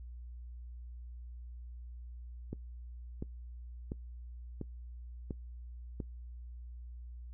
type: click train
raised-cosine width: 3 ms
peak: -25 dBFS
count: 6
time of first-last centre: 2.53-6.002 s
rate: 1.44 Hz
effects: noise-tail reverb RT60 0.1 s tail -21 dB re dry + added 60 Hz sine -44 dBFS peak until 7.33 s